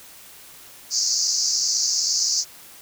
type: band-pass noise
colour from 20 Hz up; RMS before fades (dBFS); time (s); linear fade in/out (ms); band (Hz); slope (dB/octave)
pink; -22; 0.9-2.45; 50; 4600 to 6900; 96
effects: white hiss -45 dBFS RMS until 2.81 s